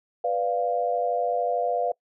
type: chord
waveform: sine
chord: B diminished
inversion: none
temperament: equal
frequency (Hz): 493.9 / 587.3 / 698.5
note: B4 / D5 / F5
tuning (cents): 0 / 0 / 0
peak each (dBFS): -27 / -29 / -25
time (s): 0.24-1.92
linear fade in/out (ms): 5
effects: noise-tail reverb RT60 0.1 s tail -24 dB re dry